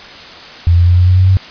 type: tone with pitch steps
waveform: sine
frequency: 85.6 / 87.05 / 88.52 / 90.01 / 91.53 / 93.08 / 94.65 Hz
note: F2 / F2 / F2 / F#2 / F#2 / F#2 / F#2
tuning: -34 / -5 / +24 / -47 / -18 / +11 / +40 cents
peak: -5 dBFS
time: 0.67-1.37 s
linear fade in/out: 0 ms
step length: 100 ms
effects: white hiss -32 dBFS RMS until 1.5 s + resampled to 11025 Hz